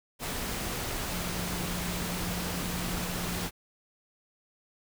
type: tone in noise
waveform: sine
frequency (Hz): 177.2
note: F3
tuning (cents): +25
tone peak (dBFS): -36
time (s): 1.08-3.5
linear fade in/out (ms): 50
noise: pink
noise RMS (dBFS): -34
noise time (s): 0.19-3.51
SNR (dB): -5
effects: none